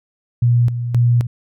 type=tone with tremolo; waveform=sine; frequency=120 Hz; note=B2; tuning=49 cents flat; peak=-10 dBFS; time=0.42-1.27 s; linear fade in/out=5 ms; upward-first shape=square; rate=1.9 Hz; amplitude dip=65%; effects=none